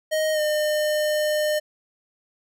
square tone with pitch glide, 624 to 606.2 Hz, D#5 to D#5, +5 to -45 cents, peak -21 dBFS, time 0.11-1.6 s, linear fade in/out 20 ms, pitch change -50 cents, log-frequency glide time 0.33-0.4 s, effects none

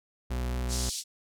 40% pulse tone with vibrato, 61.74 Hz, B1, in tune, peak -28 dBFS, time 0.3-0.9 s, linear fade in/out 10 ms, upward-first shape square, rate 4.5 Hz, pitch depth 9 cents each way
pink band-pass noise, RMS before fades -35 dBFS, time 0.68-1.04 s, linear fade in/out 50 ms, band 4300 to 9200 Hz, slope 24 dB/octave
effects none

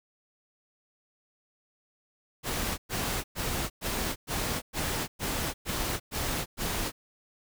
pink noise bursts, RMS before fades -31 dBFS, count 10, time 2.43-6.92 s, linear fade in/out 50 ms, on 350 ms, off 110 ms, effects none

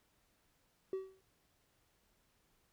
triangle tone with exponential decay, 381.4 Hz, G4, 47 cents flat, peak -30 dBFS, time 0.93-1.21 s, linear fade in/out 2 ms, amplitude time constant 60 ms, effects tanh soft clip ceiling -30 dBFS + pink hiss -75 dBFS RMS until 2.72 s

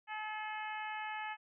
harmonic tone, 429.5 Hz, A4, 42 cents flat, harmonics 2 / 3 / 4 / 5 / 6 / 7, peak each -41 / -49 / -45 / -48 / -49 / -54 dBFS, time 0.07-1.37 s, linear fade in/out 50 ms, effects none

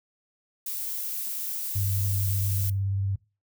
violet noise, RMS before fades -32 dBFS, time 0.66-2.7 s, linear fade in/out 5 ms
sine tone with vibrato, 98 Hz, G2, in tune, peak -24 dBFS, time 1.75-3.16 s, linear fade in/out 10 ms, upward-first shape triangle, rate 18 Hz, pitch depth 29 cents each way
effects noise-tail reverb RT60 0.3 s tail -21 dB re dry

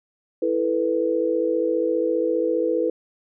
sine chord, E suspended fourth, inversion none, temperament just, 329.6 / 439.5 / 494.4 Hz, E4 / A4 / B4, 0 / -2 / +2 cents, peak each -24 / -25 / -22 dBFS, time 0.42-2.9 s, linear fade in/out 5 ms, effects none

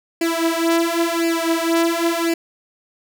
sawtooth tone with flanger, 333.4 Hz, E4, 20 cents sharp, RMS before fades -19 dBFS, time 0.21-2.34 s, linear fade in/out 5 ms, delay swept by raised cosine 0.41 to 6.01 ms, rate 0.95 Hz, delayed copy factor +1, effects none

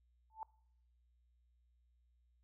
sine tone with exponential growth, 880 Hz, A5, in tune, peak -38 dBFS, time 0.3-0.43 s, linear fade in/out 1 ms, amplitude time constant 28 ms, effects noise-tail reverb RT60 0.7 s tail -24 dB re dry + added 60 Hz sine -70 dBFS peak until 2.43 s

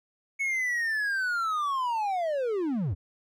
triangle linear sweep, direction down, 2217 to 72.8 Hz, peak -24 dBFS, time 0.39-2.95 s, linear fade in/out 20 ms, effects none

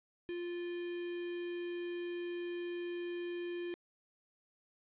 square tone with notch filter, 349.2 Hz, F4, in tune, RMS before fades -40 dBFS, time 0.29-3.74 s, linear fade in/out 0 ms, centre 1100 Hz, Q 1.6, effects resampled to 8000 Hz + 11-bit

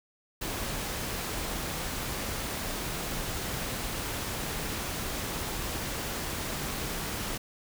pink noise, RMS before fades -34 dBFS, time 0.41-7.38 s, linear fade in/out 10 ms, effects none

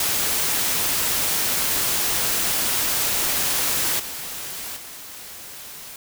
white noise with level steps, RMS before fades -22 / -32 / -38 dBFS, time 0-5.96 s, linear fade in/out 2 ms, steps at 3.99 / 4.76 s, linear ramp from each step 10 ms, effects none

